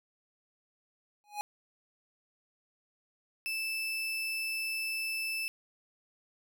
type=tone with exponential growth; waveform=square; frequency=830.6 Hz; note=G#5; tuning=in tune; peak=-30 dBFS; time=1.24-1.41 s; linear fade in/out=0 ms; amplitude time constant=35 ms
type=tone; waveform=35% pulse; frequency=2637 Hz; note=E7; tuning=in tune; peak=-31 dBFS; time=3.46-5.48 s; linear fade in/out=0 ms
effects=none